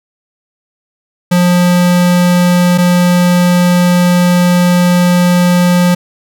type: tone pair in turn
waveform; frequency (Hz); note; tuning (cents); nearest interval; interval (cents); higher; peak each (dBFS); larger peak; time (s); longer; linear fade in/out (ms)
square; 177.4 / 177.4; F3 / F3; +27 / +27; unison; 0; neither; -7; neither; 1.31-2.78 / 2.78-5.95; second; 10
effects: none